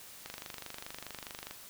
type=click train; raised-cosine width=0.2 ms; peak=-24 dBFS; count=32; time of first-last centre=0.26-1.51 s; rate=24.8 Hz; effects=white hiss -51 dBFS RMS until 1.69 s